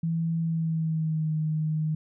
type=tone with pitch glide; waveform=sine; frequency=164.81 to 155.56 Hz; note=E3 to D#3; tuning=0 to 0 cents; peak=-24 dBFS; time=0.03-1.95 s; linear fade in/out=5 ms; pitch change=-100 cents; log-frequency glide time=0.4-1.34 s; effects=none